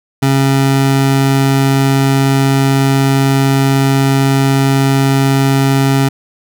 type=tone; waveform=25% pulse; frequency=136.1 Hz; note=C#3; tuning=31 cents flat; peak=-5 dBFS; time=0.22-6.09 s; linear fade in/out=10 ms; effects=none